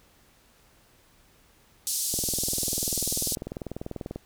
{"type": "band-pass noise", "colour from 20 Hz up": "white", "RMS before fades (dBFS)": -29, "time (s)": [1.87, 3.35], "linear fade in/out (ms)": 0, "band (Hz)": [4500, 12000], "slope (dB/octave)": 24}
{"type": "click train", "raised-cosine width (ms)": 2, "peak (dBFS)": -20, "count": 42, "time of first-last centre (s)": [2.14, 4.16], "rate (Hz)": 20.3}
{"effects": ["pink hiss -60 dBFS RMS until 4.25 s"]}